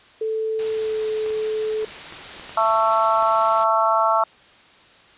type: tone with pitch glide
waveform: sine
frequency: 440 to 433.4 Hz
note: A4 to A4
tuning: 0 to -26 cents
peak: -21 dBFS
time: 0.21-1.85 s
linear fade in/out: 5 ms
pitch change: -26 cents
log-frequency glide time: 0.64-1.06 s
type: noise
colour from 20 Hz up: white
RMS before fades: -35 dBFS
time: 0.59-3.64 s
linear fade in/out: 0 ms
type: clicks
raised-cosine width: 0.5 ms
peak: -23 dBFS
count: 7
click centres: 1.262 / 1.305 / 1.826 / 2.124 / 2.397 / 2.494 / 3.226 s
type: harmonic tone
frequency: 222.1 Hz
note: A3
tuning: 16 cents sharp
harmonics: 3 / 4 / 5 / 6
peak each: -21 / -21 / -21 / -21 dBFS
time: 2.57-4.24 s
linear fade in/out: 5 ms
effects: white hiss -50 dBFS RMS until 5.17 s + resampled to 8000 Hz